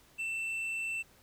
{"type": "tone with tanh clipping", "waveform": "triangle", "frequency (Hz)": 2673, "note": "E7", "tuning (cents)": 23, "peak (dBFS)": -34, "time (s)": [0.18, 1.03], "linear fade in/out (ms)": 20, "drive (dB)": 9, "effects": ["pink hiss -62 dBFS RMS until 1.22 s"]}